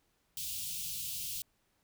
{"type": "band-stop noise", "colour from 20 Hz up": "white", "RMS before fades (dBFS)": -39, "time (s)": [0.37, 1.42], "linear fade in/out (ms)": 2, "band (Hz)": [180, 2700], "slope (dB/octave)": 48, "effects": ["pink hiss -75 dBFS RMS until 1.83 s"]}